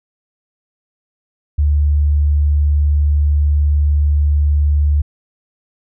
sine tone, 73.42 Hz, D2, in tune, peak -10 dBFS, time 1.58-5.02 s, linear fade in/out 10 ms, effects none

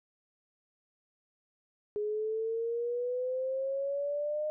sine exponential sweep, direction up, 415.3 to 613 Hz, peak -30 dBFS, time 1.96-4.5 s, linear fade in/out 0 ms, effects none

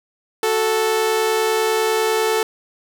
sawtooth tone pair together, 370 / 440 Hz, F#4 / A4, 0 / 0 cents, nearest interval minor third, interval 300 cents, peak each -21 / -13 dBFS, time 0.43-2.43 s, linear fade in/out 2 ms, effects none

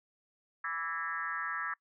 sine tone with frequency modulation, 1486 Hz, F#6, 7 cents sharp, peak -33 dBFS, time 0.64-1.74 s, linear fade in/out 5 ms, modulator 165 Hz, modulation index 2.3, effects noise-tail reverb RT60 0.1 s tail -24 dB re dry

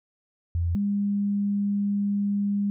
sine tone pair in turn, 85.4 / 202.3 Hz, F2 / G#3, -38 / -45 cents, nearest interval octave + minor third, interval 1493 cents, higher second, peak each -22 dBFS, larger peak neither, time 0.55-0.75 / 0.75-2.7 s, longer second, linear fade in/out 0 ms, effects none

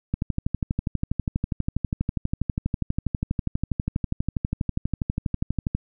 click train, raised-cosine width 5 ms, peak -11 dBFS, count 70, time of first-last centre 0.14-5.75 s, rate 12.3 Hz, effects none

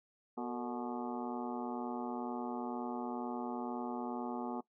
harmonic tone with a mistuned harmonic, 122.1 Hz, B2, 19 cents flat, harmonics 2 / 3 / 4 / 5 / 6 / 7 / 8 / 9 / 10, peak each -40 / -44 / -46 / -52 / -45 / -45 / -57 / -51 / -53 dBFS, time 0.37-4.61 s, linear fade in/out 10 ms, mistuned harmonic 4, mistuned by -120 cents, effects noise-tail reverb RT60 0.1 s tail -19 dB re dry

